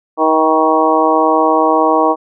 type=harmonic tone with a mistuned harmonic; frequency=158.5 Hz; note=D#3; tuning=32 cents sharp; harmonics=2 / 3 / 4 / 5 / 6 / 7; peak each=-16 / -16 / -16 / -16 / -16 / -16 dBFS; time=0.17-2.16 s; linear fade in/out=50 ms; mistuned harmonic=5; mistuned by=-20 cents; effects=none